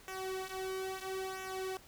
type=tone with flanger; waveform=sawtooth; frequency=378.7 Hz; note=F#4; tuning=40 cents sharp; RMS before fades=-40 dBFS; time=0.08-1.77 s; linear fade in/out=0 ms; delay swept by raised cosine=0.22 to 3.82 ms; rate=0.75 Hz; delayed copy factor=-0.8; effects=pink hiss -58 dBFS RMS until 1.87 s